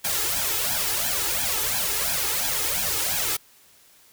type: noise with flanger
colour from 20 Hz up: white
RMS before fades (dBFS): -25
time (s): 0.04-3.37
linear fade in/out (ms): 10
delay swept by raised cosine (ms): 1.2 to 2.4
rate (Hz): 2.9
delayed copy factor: +0.85
effects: white hiss -55 dBFS RMS until 4.12 s